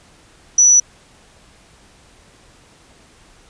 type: tone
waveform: sine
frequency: 5920 Hz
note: F#8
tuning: in tune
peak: -7 dBFS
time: 0.58-0.8 s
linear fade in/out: 5 ms
effects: pink hiss -49 dBFS RMS until 3.49 s + resampled to 22050 Hz